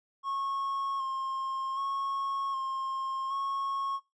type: tone with vibrato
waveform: triangle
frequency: 1081 Hz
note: C#6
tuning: 44 cents flat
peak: -29 dBFS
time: 0.23-4 s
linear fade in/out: 50 ms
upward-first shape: square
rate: 0.65 Hz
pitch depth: 22 cents each way
effects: noise-tail reverb RT60 0.2 s tail -19 dB re dry + resampled to 22050 Hz